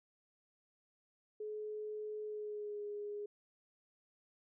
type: tone with pitch glide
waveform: sine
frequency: 425.7 to 413.6 Hz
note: G#4 to G#4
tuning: +43 to -7 cents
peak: -40 dBFS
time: 1.4-3.26 s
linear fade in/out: 5 ms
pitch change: -50 cents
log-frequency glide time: 2.24-2.83 s
effects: none